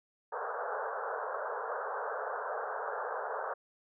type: band-pass noise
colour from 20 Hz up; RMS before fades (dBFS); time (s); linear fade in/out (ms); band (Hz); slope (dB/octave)
pink; -37; 0.32-3.54; 10; 430 to 1600; 96
effects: none